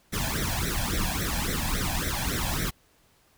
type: noise with flanger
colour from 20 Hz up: pink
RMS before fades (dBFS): -28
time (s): 0.12-2.71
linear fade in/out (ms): 20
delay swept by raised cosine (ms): 0.51 to 1.24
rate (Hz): 3.6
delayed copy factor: +0.9
effects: pink hiss -63 dBFS RMS until 3.37 s